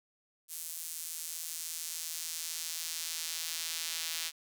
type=tone with high-pass filter sweep; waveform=sawtooth; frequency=163.5 Hz; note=E3; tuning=14 cents flat; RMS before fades=-39 dBFS; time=0.48-4.32 s; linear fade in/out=50 ms; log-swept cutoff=9000 to 3600 Hz; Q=0.92; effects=none